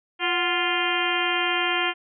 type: harmonic tone with a mistuned harmonic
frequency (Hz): 349.2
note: F4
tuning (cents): 0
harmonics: 1 / 2 / 3 / 4 / 5 / 6 / 7 / 8 / 9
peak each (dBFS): -30 / -30 / -30 / -30 / -30 / -30 / -30 / -30 / -30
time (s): 0.19-1.94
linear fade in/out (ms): 50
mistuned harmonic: 2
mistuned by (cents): +84
effects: none